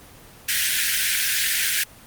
pink high-pass noise, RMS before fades -21 dBFS, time 0.48-1.84 s, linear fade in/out 10 ms, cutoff 1500 Hz, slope 96 dB/octave, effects pink hiss -46 dBFS RMS until 2.06 s + Opus 24 kbps

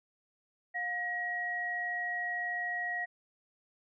sine tone pair together, 712 / 1900.8 Hz, F5 / A#6, +33 / +33 cents, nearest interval octave + perfect fourth, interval 1700 cents, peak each -39 / -33 dBFS, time 0.74-3.06 s, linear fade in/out 20 ms, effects none

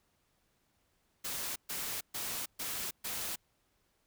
white noise bursts, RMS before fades -38 dBFS, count 5, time 1.24-3.36 s, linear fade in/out 10 ms, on 320 ms, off 130 ms, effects pink hiss -75 dBFS RMS until 4.06 s

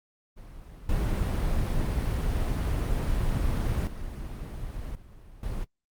brown noise with level steps, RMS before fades -44 / -26 / -36 / -49 / -33 dBFS, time 0.36-5.65 s, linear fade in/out 20 ms, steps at 0.89 / 3.87 / 4.95 / 5.43 s, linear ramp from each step 2 ms, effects noise-tail reverb RT60 0.1 s tail -20 dB re dry + Opus 32 kbps

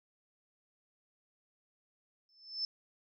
sine tone with exponential growth, 5274 Hz, E8, in tune, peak -30 dBFS, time 2.29-2.65 s, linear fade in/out 1 ms, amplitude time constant 77 ms, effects none

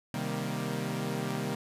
sawtooth chord, C minor seventh, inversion none, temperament equal with one note detuned, 130.81 / 155.56 / 196 / 234.6 Hz, C3 / Eb3 / G3 / Bb3, 0 / 0 / 0 / +11 cents, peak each -33 dBFS, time 0.14-1.55 s, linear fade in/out 2 ms, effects resampled to 32000 Hz + 10-bit

